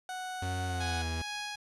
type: tone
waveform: 30% pulse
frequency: 740 Hz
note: F#5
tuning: in tune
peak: -34 dBFS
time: 0.09-1.02 s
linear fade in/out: 2 ms
type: tone with pitch glide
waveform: 45% pulse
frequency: 91.5 to 81.52 Hz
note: F#2 to E2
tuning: -19 to -19 cents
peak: -33 dBFS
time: 0.42-1.22 s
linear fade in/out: 5 ms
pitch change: -200 cents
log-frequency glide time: 0.66-1.04 s
type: tone with tremolo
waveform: 10% pulse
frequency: 830.6 Hz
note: G#5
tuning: in tune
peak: -27 dBFS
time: 0.8-1.56 s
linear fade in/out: 10 ms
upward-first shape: sine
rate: 2.2 Hz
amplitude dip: 30%
effects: resampled to 24000 Hz + 9-bit